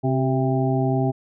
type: harmonic tone with a mistuned harmonic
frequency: 132.4 Hz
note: C3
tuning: 21 cents sharp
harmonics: 1 / 2 / 3 / 5 / 6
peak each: -21 / -24 / -26 / -28 / -29 dBFS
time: 0.03-1.12 s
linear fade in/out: 20 ms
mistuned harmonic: 3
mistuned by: -45 cents
effects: none